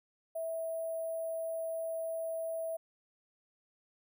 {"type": "tone with sample-and-hold", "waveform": "sine", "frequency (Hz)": 653, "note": "E5", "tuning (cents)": -17, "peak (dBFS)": -34, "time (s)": [0.35, 2.77], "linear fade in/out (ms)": 10, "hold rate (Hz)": 11025, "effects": []}